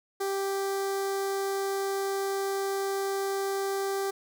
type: tone with notch filter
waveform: sawtooth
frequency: 392 Hz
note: G4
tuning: in tune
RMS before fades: -30 dBFS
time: 0.2-4.11 s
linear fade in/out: 10 ms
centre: 2700 Hz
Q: 1.2
effects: none